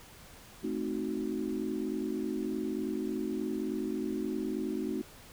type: chord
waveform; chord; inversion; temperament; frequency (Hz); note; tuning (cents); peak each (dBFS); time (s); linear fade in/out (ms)
sine; A diminished seventh; none; equal with one note detuned; 218.2 / 261.6 / 311.1 / 370; A3 / C4 / Eb4 / Gb4; -14 / 0 / 0 / 0; -37 / -37 / -36 / -37; 0.63-5.02; 10
effects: pink hiss -53 dBFS RMS until 5.32 s